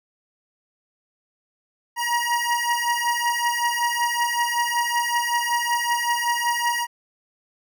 25% pulse beating tone pair, 949 / 954.3 Hz, A#5 / A#5, +31 / +40 cents, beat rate 5.3 Hz, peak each -20 dBFS, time 1.96-6.87 s, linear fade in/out 50 ms, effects none

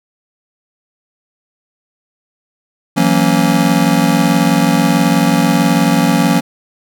square chord, F# dominant seventh, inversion third, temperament just, 166.5 / 185 / 231.2 / 277.5 Hz, E3 / F#3 / A#3 / C#4, +18 / 0 / -14 / +2 cents, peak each -16 dBFS, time 2.96-6.41 s, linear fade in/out 20 ms, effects none

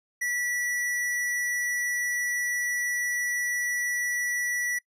square tone, 1951 Hz, B6, 22 cents flat, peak -27 dBFS, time 0.21-4.79 s, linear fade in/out 10 ms, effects noise-tail reverb RT60 0.1 s tail -23 dB re dry + resampled to 32000 Hz

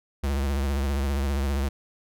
square tone with vibrato, 69.3 Hz, C#2, in tune, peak -24 dBFS, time 0.23-1.69 s, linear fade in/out 10 ms, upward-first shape triangle, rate 15 Hz, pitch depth 97 cents each way, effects none

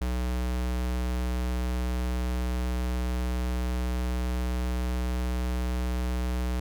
square tone, 61.74 Hz, B1, in tune, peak -27 dBFS, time 0.01-6.6 s, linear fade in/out 5 ms, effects none

